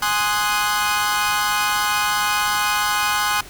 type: chord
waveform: sawtooth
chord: Ab dominant seventh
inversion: none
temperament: equal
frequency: 830.6 / 1046.5 / 1244.5 / 1480 Hz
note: Ab5 / C6 / Eb6 / Gb6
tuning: 0 / 0 / 0 / 0 cents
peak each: -20 dBFS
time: 0.02-3.41 s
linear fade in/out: 5 ms
effects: pink hiss -40 dBFS RMS until 3.49 s